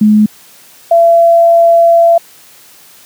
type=tone pair in turn; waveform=sine; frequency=212.3 / 675.4 Hz; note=G#3 / E5; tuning=+38 / +42 cents; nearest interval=octave + minor sixth; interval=2004 cents; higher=second; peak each=-3 dBFS; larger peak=neither; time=0.01-0.26 / 0.91-2.18 s; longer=second; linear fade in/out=5 ms; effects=white hiss -40 dBFS RMS until 3.05 s + high-pass 100 Hz 12 dB/octave